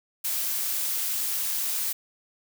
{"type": "noise", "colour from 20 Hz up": "blue", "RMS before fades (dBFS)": -28, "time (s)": [0.24, 1.93], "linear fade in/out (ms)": 10, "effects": []}